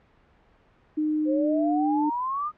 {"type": "tone with pitch glide", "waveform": "sine", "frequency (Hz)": [306.1, 299.8], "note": ["D#4", "D4"], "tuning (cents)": [-28, 36], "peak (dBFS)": -22, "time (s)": [0.97, 2.1], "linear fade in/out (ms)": 10, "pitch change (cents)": -36, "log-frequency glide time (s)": [1.29, 1.7]}
{"type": "exponential sweep", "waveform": "sine", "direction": "up", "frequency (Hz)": [512, 1244.5], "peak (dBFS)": -25, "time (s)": [1.25, 2.52], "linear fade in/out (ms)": 50}
{"effects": ["pink hiss -60 dBFS RMS until 2.57 s", "low-pass 2000 Hz 12 dB/octave"]}